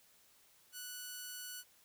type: tone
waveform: 5% pulse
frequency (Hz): 1480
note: F#6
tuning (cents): 0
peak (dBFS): -33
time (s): 0.72-1.64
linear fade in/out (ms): 50
effects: white hiss -67 dBFS RMS until 1.84 s